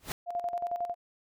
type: noise with exponential growth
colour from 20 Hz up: pink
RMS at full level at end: -30 dBFS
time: 0-0.12 s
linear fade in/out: 0 ms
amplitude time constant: 26 ms
type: tone with tremolo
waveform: sine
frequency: 698.5 Hz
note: F5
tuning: in tune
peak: -28 dBFS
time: 0.26-0.95 s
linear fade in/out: 50 ms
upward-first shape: square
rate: 11 Hz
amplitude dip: 65%
effects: none